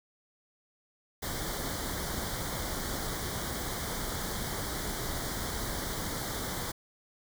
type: band-stop noise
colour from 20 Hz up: pink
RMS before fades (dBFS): -35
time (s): 1.22-6.72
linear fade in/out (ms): 10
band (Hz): 2200 to 3100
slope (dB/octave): 96
effects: none